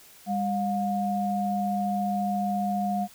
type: tone pair together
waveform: sine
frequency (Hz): 200.4 / 714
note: G3 / F5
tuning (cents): +38 / +38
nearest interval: octave + minor seventh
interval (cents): 2200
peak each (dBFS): -27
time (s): 0.26-3.08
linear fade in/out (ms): 50
effects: white hiss -52 dBFS RMS until 3.14 s